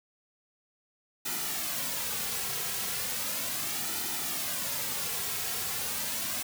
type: noise with flanger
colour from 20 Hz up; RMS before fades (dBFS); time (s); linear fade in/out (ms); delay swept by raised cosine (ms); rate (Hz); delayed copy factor
white; -33; 1.25-6.43; 10; 1.8 to 3.4; 0.36; -0.6
effects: none